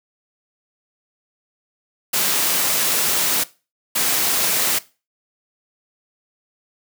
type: noise bursts at uneven times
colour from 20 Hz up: white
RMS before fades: -19 dBFS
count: 2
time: 2.13-3.44 / 3.95-4.79 s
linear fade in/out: 10 ms
effects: noise-tail reverb RT60 0.3 s tail -19 dB re dry + high-pass 150 Hz 12 dB/octave